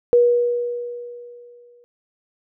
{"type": "tone with exponential decay", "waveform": "sine", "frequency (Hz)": 481.8, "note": "B4", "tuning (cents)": -43, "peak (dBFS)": -9, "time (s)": [0.13, 1.84], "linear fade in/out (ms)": 0, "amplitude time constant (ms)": 370, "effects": []}